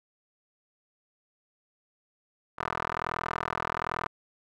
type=tone with band-pass filter; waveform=15% pulse; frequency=41.2 Hz; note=E1; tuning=in tune; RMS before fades=-33 dBFS; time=2.58-4.08 s; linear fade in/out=10 ms; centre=1200 Hz; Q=2.5; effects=none